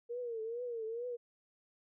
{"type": "tone with vibrato", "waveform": "sine", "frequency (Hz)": 466.2, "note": "A#4", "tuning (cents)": 0, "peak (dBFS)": -37, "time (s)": [0.09, 1.17], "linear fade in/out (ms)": 20, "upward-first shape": "triangle", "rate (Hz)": 2.3, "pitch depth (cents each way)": 120, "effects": []}